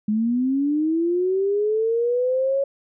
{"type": "linear sweep", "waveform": "sine", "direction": "up", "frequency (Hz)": [207.7, 556], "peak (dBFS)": -18, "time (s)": [0.08, 2.64], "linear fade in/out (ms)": 5, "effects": []}